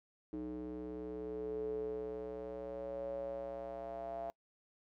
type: tone with band-pass filter sweep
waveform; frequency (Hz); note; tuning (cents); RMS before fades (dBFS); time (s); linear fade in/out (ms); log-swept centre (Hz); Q
square; 61.74; B1; 0; -42; 0.33-4.3; 0; 340 to 680; 9.3
effects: noise-tail reverb RT60 0.1 s tail -26 dB re dry